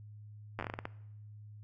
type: slowing click train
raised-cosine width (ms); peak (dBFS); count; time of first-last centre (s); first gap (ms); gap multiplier
0.5; -22; 10; 0.59-0.854; 9; 1.28
effects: noise-tail reverb RT60 0.8 s tail -19 dB re dry + added 105 Hz sine -48 dBFS peak until 1.63 s